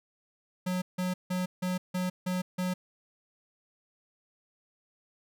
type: tone bursts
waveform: square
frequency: 182.5 Hz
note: F#3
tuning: 24 cents flat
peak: -29 dBFS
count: 7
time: 0.66-2.74 s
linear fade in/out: 10 ms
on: 160 ms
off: 160 ms
effects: none